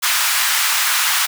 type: high-pass noise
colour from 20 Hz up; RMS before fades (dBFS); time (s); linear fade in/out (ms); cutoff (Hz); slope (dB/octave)
pink; -17; 0.02-1.27; 20; 1100; 24
effects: none